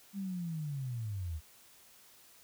sine linear sweep, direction down, 202.8 to 73.4 Hz, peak -35 dBFS, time 0.13-1.41 s, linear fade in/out 50 ms, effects white hiss -60 dBFS RMS until 2.43 s

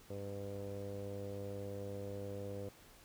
sawtooth tone with low-pass filter, 100 Hz, G2, 35 cents sharp, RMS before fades -44 dBFS, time 0.1-2.69 s, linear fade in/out 5 ms, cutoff 510 Hz, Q 5.8, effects pink hiss -61 dBFS RMS until 3.04 s

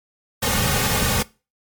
pink noise with comb filter, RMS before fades -20 dBFS, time 0.42-1.23 s, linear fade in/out 10 ms, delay 3 ms, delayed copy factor -0.85, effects noise-tail reverb RT60 0.3 s tail -21 dB re dry + MP3 96 kbps

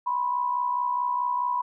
sine tone pair together, 981.8 / 1046.5 Hz, B5 / C6, -10 / 0 cents, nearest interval minor second, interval 110 cents, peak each -24 / -31 dBFS, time 0.06-1.62 s, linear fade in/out 10 ms, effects none

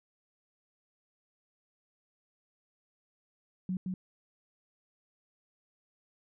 sine tone with echo, 185 Hz, F#3, in tune, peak -30 dBFS, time 3.69-3.77 s, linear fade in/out 2 ms, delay 170 ms, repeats 1, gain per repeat -2 dB, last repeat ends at 3.94 s, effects none

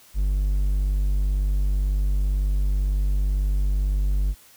triangle tone, 49 Hz, G1, in tune, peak -17 dBFS, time 0.14-4.35 s, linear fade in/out 50 ms, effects white hiss -52 dBFS RMS until 4.56 s

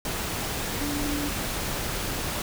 sine tone in noise, 290 Hz, D4, 22 cents flat, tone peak -29 dBFS, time 0.81-1.29 s, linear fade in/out 2 ms, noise pink, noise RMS -30 dBFS, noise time 0.05-2.42 s, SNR -2 dB, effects none

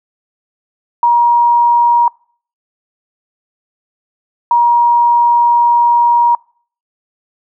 sine tone pair in turn, 950 / 950 Hz, A#5 / A#5, +33 / +33 cents, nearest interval unison, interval 0 cents, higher neither, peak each -6 dBFS, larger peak neither, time 1.03-2.08 / 4.51-6.35 s, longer second, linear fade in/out 2 ms, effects noise-tail reverb RT60 0.5 s tail -26 dB re dry

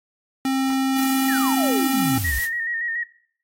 square tone, 266.3 Hz, C4, 31 cents sharp, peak -20 dBFS, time 0.45-2.18 s, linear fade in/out 2 ms
blue noise, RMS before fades -29 dBFS, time 0.94-2.49 s, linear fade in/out 50 ms
sine exponential sweep, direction down, 1929 to 57.5 Hz, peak -24 dBFS, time 1.28-2.39 s, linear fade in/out 10 ms
sine tone with vibrato, 1864.7 Hz, A#6, in tune, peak -23 dBFS, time 2.24-3.04 s, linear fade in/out 10 ms, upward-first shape square, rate 7 Hz, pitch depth 36 cents each way
effects noise-tail reverb RT60 0.6 s tail -19 dB re dry + AAC 48 kbps

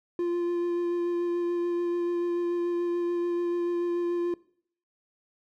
triangle tone with vibrato, 347.4 Hz, F4, 9 cents flat, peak -23 dBFS, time 0.19-4.34 s, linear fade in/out 2 ms, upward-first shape sine, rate 6.9 Hz, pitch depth 11 cents each way, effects noise-tail reverb RT60 0.6 s tail -21 dB re dry

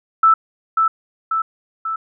sine tone with echo, 1318.5 Hz, E6, in tune, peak -8 dBFS, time 0.23-0.34 s, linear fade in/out 5 ms, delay 540 ms, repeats 3, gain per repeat -4 dB, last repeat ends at 1.96 s, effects none

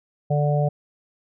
harmonic tone, 146.83 Hz, D3, in tune, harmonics 1 / 3 / 4 / 5, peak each -19 / -29 / -25 / -28 dBFS, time 0.3-0.69 s, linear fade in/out 10 ms, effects none

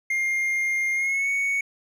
triangle tone with pitch glide, 2118 to 2225 Hz, C7 to C#7, +21 to +6 cents, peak -20 dBFS, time 0.1-1.61 s, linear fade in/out 5 ms, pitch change +85 cents, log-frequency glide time 0.94-1.29 s, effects none

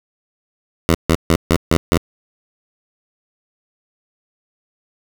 10% pulse tone bursts, 82.41 Hz, E2, in tune, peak -3 dBFS, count 6, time 0.89-1.976 s, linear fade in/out 0 ms, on 56 ms, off 150 ms, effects none

